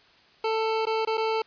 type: tone with dropouts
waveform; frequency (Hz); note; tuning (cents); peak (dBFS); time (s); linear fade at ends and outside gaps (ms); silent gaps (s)
25% pulse; 443.2; A4; +13; -20; 0.44-1.42; 5; 0.855-0.868 / 1.051-1.072 / 1.173-1.177
effects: white hiss -57 dBFS RMS until 1.46 s + resampled to 11025 Hz